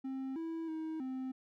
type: tone with pitch steps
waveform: triangle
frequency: 265.5 / 327.3 / 317.7 / 260.5 Hz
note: C4 / E4 / D#4 / C4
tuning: +25 / -12 / +36 / -7 cents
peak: -35 dBFS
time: 0.04-1.32 s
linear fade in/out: 10 ms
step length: 320 ms
effects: none